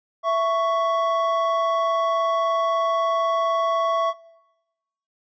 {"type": "tone pair together", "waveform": "triangle", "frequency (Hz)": [663.2, 1113], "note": ["E5", "C#6"], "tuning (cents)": [10, 7], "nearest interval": "major sixth", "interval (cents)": 897, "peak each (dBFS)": -19, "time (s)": [0.23, 4.14], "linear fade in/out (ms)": 50, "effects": ["noise-tail reverb RT60 1.0 s tail -22 dB re dry", "resampled to 16000 Hz"]}